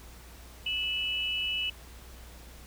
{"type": "tone pair together", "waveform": "sine", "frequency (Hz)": [2614, 2953], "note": ["E7", "F#7"], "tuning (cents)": [-15, -4], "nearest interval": "major second", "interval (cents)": 211, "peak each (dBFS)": [-33, -30], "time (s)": [0.66, 1.7], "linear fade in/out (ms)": 5, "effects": ["added 60 Hz sine -48 dBFS peak until 2.66 s", "pink hiss -52 dBFS RMS until 2.66 s"]}